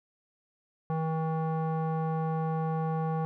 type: tone with low-pass filter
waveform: square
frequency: 160 Hz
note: D#3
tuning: 49 cents sharp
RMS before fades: -30 dBFS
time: 0.9-3.25 s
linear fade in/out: 0 ms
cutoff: 940 Hz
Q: 2.8
effects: none